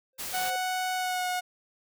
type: tone with exponential growth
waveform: triangle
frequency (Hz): 523.3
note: C5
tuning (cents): 0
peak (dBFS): -33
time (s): 0.13-0.56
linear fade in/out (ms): 2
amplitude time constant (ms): 92
type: noise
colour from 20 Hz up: white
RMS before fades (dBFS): -36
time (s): 0.18-0.51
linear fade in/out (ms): 20
type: tone with pitch glide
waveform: sawtooth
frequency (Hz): 740 to 727.3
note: F#5 to F#5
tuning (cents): 0 to -30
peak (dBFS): -24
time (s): 0.33-1.41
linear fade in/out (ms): 20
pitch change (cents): -30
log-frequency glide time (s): 0.95-1.28
effects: none